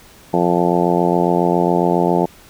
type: harmonic tone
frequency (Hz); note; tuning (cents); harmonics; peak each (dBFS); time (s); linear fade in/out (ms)
87.31; F2; 0; 2 / 3 / 4 / 5 / 6 / 7 / 8 / 9 / 10; -19 / -23 / -19 / -21 / -24 / -24 / -22 / -25 / -22; 0.33-2.26; 10
effects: pink hiss -45 dBFS RMS until 2.49 s